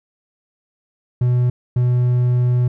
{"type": "tone bursts at uneven times", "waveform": "triangle", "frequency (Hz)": 123.47, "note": "B2", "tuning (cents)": 0, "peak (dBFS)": -11, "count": 2, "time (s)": [[1.21, 1.5], [1.76, 2.68]], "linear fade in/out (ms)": 5, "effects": []}